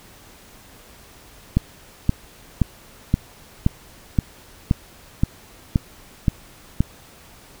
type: click train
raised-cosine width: 5 ms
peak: -3 dBFS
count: 11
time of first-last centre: 1.57-6.806 s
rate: 1.91 Hz
effects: pink hiss -47 dBFS RMS until 7.6 s